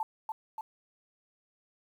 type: tone with echo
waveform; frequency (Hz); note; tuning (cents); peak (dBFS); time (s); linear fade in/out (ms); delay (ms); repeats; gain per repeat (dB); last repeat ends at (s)
sine; 880; A5; 0; -29; 0-0.03; 2; 290; 2; -3; 0.61
effects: 10-bit